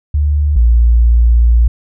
sine tone pair in turn, 73.42 / 58.27 Hz, D2 / A#1, 0 / 0 cents, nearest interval major third, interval 400 cents, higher first, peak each -9 / -5 dBFS, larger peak second, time 0.14-0.56 / 0.56-1.68 s, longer second, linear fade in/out 5 ms, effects none

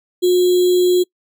sine tone with sample-and-hold, 360.3 Hz, F#4, 46 cents flat, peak -10 dBFS, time 0.22-1.04 s, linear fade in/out 20 ms, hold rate 3675 Hz, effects noise-tail reverb RT60 0.1 s tail -26 dB re dry

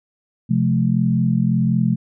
sine chord, F major, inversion second, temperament equal with one note detuned, 130.81 / 174.61 / 216.2 Hz, C3 / F3 / A3, 0 / 0 / -30 cents, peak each -19 dBFS, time 0.49-1.96 s, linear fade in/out 20 ms, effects none

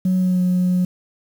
sine tone with pitch glide, 185 to 181.19 Hz, F#3 to F#3, 0 to -36 cents, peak -13 dBFS, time 0.05-0.85 s, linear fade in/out 5 ms, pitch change -36 cents, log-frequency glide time 0.17-0.41 s, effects tanh soft clip ceiling -12 dBFS + 7-bit

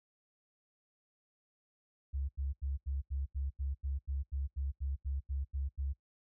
sine tone bursts, 68.7 Hz, C#2, 15 cents flat, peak -33 dBFS, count 16, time 2.13-5.935 s, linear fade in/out 20 ms, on 160 ms, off 83 ms, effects noise-tail reverb RT60 0.1 s tail -21 dB re dry

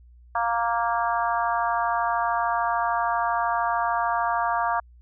harmonic tone, 233.1 Hz, A#3, in tune, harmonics 3 / 4 / 5 / 6 / 7, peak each -26 / -26 / -27 / -33 / -33 dBFS, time 0.35-4.8 s, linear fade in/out 5 ms, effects added 60 Hz sine -48 dBFS peak until 5.01 s

